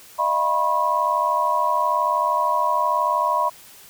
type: tone cluster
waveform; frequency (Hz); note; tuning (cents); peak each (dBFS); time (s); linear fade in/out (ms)
sine; 612 / 685 / 979 / 1078; D#5 / F5 / B5 / C#6; -29 / -34 / -15 / -49; -26 / -28 / -20 / -23; 0.18-3.5; 20
effects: white hiss -46 dBFS RMS until 3.89 s